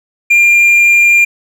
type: tone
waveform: triangle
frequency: 2396 Hz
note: D7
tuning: 34 cents sharp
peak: -3 dBFS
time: 0.3-1.25 s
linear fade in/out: 10 ms
effects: none